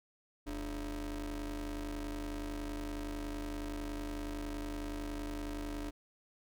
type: ring-modulated tone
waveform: 40% pulse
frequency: 127.6 Hz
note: C3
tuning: 43 cents flat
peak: -34 dBFS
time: 0.46-5.91 s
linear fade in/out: 20 ms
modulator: 166 Hz
effects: none